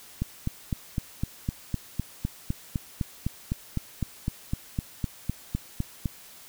click train, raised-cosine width 5 ms, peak -14 dBFS, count 24, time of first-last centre 0.22-6.058 s, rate 3.94 Hz, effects white hiss -49 dBFS RMS until 6.48 s

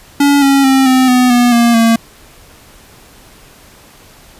square tone with pitch steps, 284 / 275.3 / 266.8 / 258.6 / 250.7 / 243 / 235.5 / 228.3 Hz, C#4 / C#4 / C4 / C4 / B3 / B3 / A#3 / A#3, +42 / -12 / +34 / -20 / +26 / -28 / +18 / -36 cents, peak -7 dBFS, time 0.2-1.96 s, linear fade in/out 5 ms, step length 220 ms, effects pink hiss -41 dBFS RMS until 4.39 s + resampled to 32000 Hz

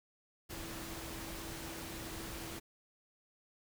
sine tone in noise, 329.4 Hz, E4, 1 cent flat, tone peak -49 dBFS, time 0.49-2.6 s, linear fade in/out 20 ms, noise pink, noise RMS -45 dBFS, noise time 0.49-2.6 s, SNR -7 dB, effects none

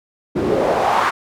pink noise with band-pass filter sweep, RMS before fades -17 dBFS, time 0.35-1.11 s, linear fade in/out 20 ms, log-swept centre 290 to 1300 Hz, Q 2.6, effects none

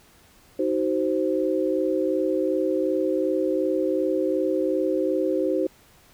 sine chord, C diminished, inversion first, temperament just, 314 / 376.7 / 523.3 Hz, Eb4 / Gb4 / C5, +16 / +31 / 0 cents, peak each -25 dBFS, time 0.59-5.67 s, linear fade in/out 5 ms, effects pink hiss -55 dBFS RMS until 6.13 s

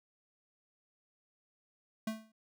square tone with exponential decay, 220 Hz, A3, in tune, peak -32 dBFS, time 2.07-2.32 s, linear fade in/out 5 ms, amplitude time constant 54 ms, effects none

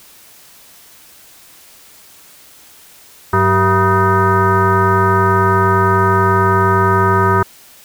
sine tone with frequency modulation, 673 Hz, E5, 36 cents sharp, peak -9 dBFS, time 3.33-7.43 s, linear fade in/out 5 ms, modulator 287 Hz, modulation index 2.7, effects white hiss -43 dBFS RMS until 7.84 s

